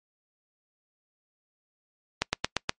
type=slowing click train; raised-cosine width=0.2 ms; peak=-6 dBFS; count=5; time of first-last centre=2.22-2.694 s; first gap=110 ms; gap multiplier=1.05; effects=noise-tail reverb RT60 0.1 s tail -26 dB re dry + MP3 48 kbps